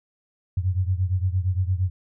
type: beating tone pair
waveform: sine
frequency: 89.9 / 98.6 Hz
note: F#2 / G2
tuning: -49 / +11 cents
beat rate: 8.7 Hz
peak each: -22 / -25 dBFS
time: 0.57-1.9 s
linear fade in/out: 5 ms
effects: none